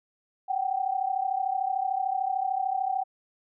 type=tone pair together; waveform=sine; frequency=749 / 782.4 Hz; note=F#5 / G5; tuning=+21 / -4 cents; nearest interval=minor second; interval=75 cents; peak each=-28 / -28 dBFS; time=0.48-3.04 s; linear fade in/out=20 ms; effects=none